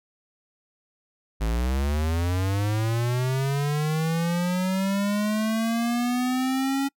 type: linear sweep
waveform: square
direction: up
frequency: 52.2 to 277.2 Hz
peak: -23 dBFS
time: 1.4-6.89 s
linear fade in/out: 20 ms
effects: noise-tail reverb RT60 0.1 s tail -26 dB re dry